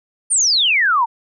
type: exponential sweep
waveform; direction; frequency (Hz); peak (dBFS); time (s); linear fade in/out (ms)
sine; down; 9397 to 880; -12; 0.3-1.06; 20
effects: none